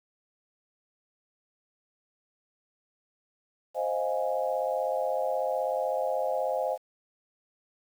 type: chord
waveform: sine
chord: F minor seventh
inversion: second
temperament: equal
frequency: 523.3 / 622.3 / 698.5 / 830.6 Hz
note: C5 / Eb5 / F5 / Ab5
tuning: 0 / 0 / 0 / 0 cents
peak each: -30 / -31 / -33 / -34 dBFS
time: 3.74-6.78 s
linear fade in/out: 50 ms
effects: 9-bit